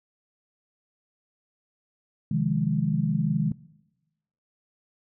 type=chord; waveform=sine; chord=F minor seventh; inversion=second; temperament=equal; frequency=130.81 / 155.56 / 174.61 / 207.7 Hz; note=C3 / Eb3 / F3 / Ab3; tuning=0 / 0 / 0 / 0 cents; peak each=-30 / -25 / -29 / -27 dBFS; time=2.31-3.52 s; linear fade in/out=5 ms; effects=noise-tail reverb RT60 1.0 s tail -21 dB re dry